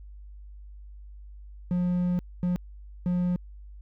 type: tone bursts at uneven times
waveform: triangle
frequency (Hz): 178.3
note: F3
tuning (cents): +36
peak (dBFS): -21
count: 3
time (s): 1.71-2.19 / 2.43-2.56 / 3.06-3.36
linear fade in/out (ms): 0
effects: added 50 Hz sine -42 dBFS peak until 3.81 s